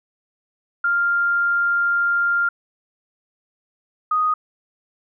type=tone pair in turn; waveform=sine; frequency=1396.9 / 1244.5 Hz; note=F6 / D#6; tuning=0 / 0 cents; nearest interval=major second; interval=200 cents; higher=first; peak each=-16 dBFS; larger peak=neither; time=0.84-2.49 / 4.11-4.34 s; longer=first; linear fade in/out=5 ms; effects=none